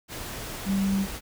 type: tone in noise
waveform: sine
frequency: 195.3 Hz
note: G3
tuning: 6 cents flat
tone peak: -22 dBFS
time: 0.65-1.07 s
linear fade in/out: 50 ms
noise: pink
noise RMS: -36 dBFS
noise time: 0.08-1.21 s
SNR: +11 dB
effects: none